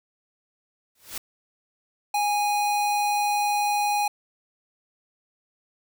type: noise with exponential growth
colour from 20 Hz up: white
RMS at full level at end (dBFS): -29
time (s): 0.95-1.18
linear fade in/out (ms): 5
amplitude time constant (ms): 49
type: tone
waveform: square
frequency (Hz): 826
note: G#5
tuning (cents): -10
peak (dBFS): -22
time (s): 2.14-4.08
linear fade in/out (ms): 5
effects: none